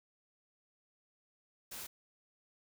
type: noise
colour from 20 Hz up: white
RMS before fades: -45 dBFS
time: 1.71-1.87 s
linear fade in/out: 10 ms
effects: none